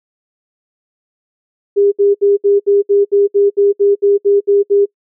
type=tone bursts; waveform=sine; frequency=403.1 Hz; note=G4; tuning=48 cents sharp; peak=-7 dBFS; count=14; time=1.76-4.858 s; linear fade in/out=20 ms; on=160 ms; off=66 ms; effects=noise-tail reverb RT60 0.1 s tail -25 dB re dry